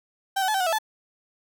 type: tone with pitch steps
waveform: 35% pulse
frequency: 779 / 755 / 860 / 772 / 730 / 656 / 869 Hz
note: G5 / F#5 / A5 / G5 / F#5 / E5 / A5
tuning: -11 / +35 / -40 / -27 / -24 / -9 / -22 cents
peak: -20 dBFS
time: 0.36-0.787 s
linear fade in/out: 10 ms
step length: 61 ms
effects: none